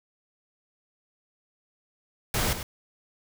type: noise with echo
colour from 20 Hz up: pink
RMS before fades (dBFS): -26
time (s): 2.34-2.53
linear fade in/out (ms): 2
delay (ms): 100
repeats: 1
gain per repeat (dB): -9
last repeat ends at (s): 2.63
effects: none